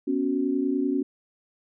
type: chord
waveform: sine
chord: B suspended second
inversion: none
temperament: equal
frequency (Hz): 246.9 / 277.2 / 370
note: B3 / C#4 / F#4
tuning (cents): 0 / 0 / 0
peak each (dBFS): -29 / -24 / -29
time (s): 0.07-1.03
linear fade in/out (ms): 10
effects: none